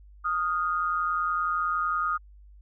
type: tone pair together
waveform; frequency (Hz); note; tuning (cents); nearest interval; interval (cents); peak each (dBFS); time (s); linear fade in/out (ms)
sine; 1238.3 / 1409; D#6 / F6; -9 / +15; major second; 224; -25 / -31; 0.24-2.18; 20
effects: added 50 Hz sine -48 dBFS peak until 2.61 s